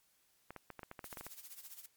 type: clicks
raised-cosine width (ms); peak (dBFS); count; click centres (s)
0.5; -31; 12; 0.506 / 0.563 / 0.703 / 0.793 / 0.832 / 0.914 / 0.992 / 1.043 / 1.128 / 1.172 / 1.21 / 1.266
type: noise with tremolo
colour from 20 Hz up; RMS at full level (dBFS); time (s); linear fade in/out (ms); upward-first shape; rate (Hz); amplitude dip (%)
blue; -49; 1.04-1.86; 2; sine; 15; 75
effects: white hiss -73 dBFS RMS until 1.96 s + MP3 96 kbps